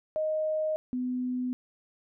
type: tone pair in turn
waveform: sine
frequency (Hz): 622.3 / 251.1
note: D#5 / B3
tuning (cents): 0 / +29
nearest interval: octave + major third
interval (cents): 1571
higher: first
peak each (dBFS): -26 / -28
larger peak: first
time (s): 0.16-0.76 / 0.93-1.53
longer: neither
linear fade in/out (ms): 0
effects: none